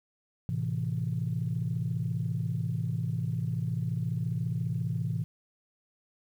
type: chord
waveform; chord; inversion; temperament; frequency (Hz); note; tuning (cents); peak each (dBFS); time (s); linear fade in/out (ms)
sine; A minor; none; equal with one note detuned; 110 / 130.36 / 164.81; A2 / C3 / E3; 0 / -6 / 0; -32; 0.49-5.24; 0
effects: tanh soft clip ceiling -20 dBFS + 10-bit